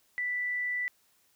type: tone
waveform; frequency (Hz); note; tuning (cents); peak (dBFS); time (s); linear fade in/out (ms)
sine; 1975.5; B6; 0; -29; 0.18-0.88; 0
effects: white hiss -68 dBFS RMS until 1.35 s